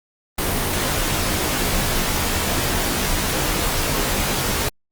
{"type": "noise with comb filter", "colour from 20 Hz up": "pink", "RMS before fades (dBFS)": -21, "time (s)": [0.38, 4.69], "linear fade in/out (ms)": 5, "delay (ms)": 18, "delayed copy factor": -0.9, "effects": ["Opus 32 kbps"]}